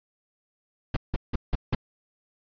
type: noise bursts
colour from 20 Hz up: brown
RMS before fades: -23 dBFS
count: 5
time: 0.94-1.75 s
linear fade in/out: 5 ms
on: 26 ms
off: 170 ms
effects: resampled to 11025 Hz

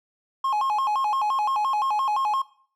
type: tone with vibrato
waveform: triangle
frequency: 950 Hz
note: A#5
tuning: 33 cents sharp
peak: -19 dBFS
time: 0.44-2.42 s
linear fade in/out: 5 ms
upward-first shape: square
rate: 5.8 Hz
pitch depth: 210 cents each way
effects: noise-tail reverb RT60 0.5 s tail -18 dB re dry

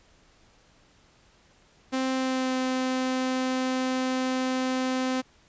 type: tone with pitch glide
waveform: sawtooth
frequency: 261.6 to 258.1 Hz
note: C4 to C4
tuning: 0 to -23 cents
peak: -21 dBFS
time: 1.92-5.22 s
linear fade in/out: 20 ms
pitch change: -23 cents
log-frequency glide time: 2.13-2.55 s
effects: pink hiss -60 dBFS RMS until 5.48 s + resampled to 16000 Hz

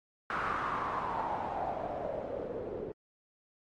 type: noise with low-pass filter sweep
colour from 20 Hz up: white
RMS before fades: -36 dBFS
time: 0.3-2.92 s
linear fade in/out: 2 ms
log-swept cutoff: 1400 to 420 Hz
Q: 5.4
effects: AAC 32 kbps

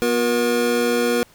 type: tone cluster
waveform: square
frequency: 243.1 / 360.4 / 477.8 Hz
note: B3 / F#4 / A#4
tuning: -27 / -45 / +43 cents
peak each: -23 / -26 / -20 dBFS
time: 0.02-1.23 s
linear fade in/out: 0 ms
effects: pink hiss -52 dBFS RMS until 1.34 s

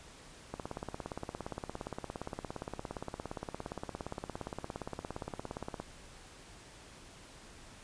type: click train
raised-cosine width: 1 ms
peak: -24 dBFS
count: 92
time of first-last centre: 0.54-5.8 s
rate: 17.3 Hz
effects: pink hiss -54 dBFS RMS until 7.83 s + resampled to 22050 Hz

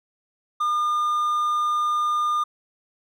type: tone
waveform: triangle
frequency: 1210 Hz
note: D#6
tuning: 49 cents flat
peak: -18 dBFS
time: 0.6-2.44 s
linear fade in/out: 10 ms
effects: none

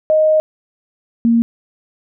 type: tone pair in turn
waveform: sine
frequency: 622.3 / 231.9 Hz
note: D#5 / A#3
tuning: 0 / -9 cents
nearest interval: octave + perfect fourth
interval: 1709 cents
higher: first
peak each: -9 dBFS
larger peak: neither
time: 0.1-0.4 / 1.25-1.42 s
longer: first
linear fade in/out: 0 ms
effects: none

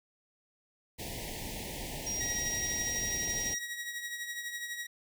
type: band-stop noise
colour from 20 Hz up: pink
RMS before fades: -40 dBFS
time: 0.98-3.55 s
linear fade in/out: 20 ms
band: 950 to 1800 Hz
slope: 96 dB/octave
type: tone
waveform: sine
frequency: 5700 Hz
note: F8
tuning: 34 cents sharp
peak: -33 dBFS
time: 2.06-3.59 s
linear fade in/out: 10 ms
type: tone with tremolo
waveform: sawtooth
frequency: 1906 Hz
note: A#6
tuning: 38 cents sharp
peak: -31 dBFS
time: 2.2-4.87 s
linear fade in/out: 10 ms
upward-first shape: triangle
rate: 12 Hz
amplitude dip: 60%
effects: none

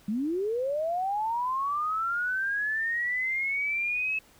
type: linear sweep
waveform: sine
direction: up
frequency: 196 to 2599 Hz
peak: -26 dBFS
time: 0.08-4.19 s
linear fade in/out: 5 ms
effects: pink hiss -58 dBFS RMS until 4.39 s

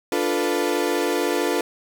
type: chord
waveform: 35% pulse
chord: B half-diminished seventh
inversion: first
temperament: equal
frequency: 293.7 / 349.2 / 440 / 493.9 Hz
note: D4 / F4 / A4 / B4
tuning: 0 / 0 / 0 / 0 cents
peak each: -25 / -23 / -24 / -25 dBFS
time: 0.12-1.61 s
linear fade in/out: 2 ms
effects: 9-bit

